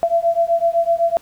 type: beating tone pair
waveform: sine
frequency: 671 / 678.9 Hz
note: E5 / F5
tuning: +31 / -49 cents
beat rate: 7.9 Hz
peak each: -17 dBFS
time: 0.03-1.17 s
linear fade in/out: 0 ms
effects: pink hiss -49 dBFS RMS until 1.21 s